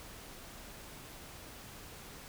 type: silence
effects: pink hiss -50 dBFS RMS until 2.28 s